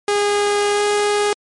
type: tone with pitch glide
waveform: sawtooth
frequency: 410 to 413.3 Hz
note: G#4 to G#4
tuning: -22 to -8 cents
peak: -11 dBFS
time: 0.08-1.33 s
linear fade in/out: 2 ms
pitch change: +14 cents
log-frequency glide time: 0.73-0.82 s
effects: MP3 48 kbps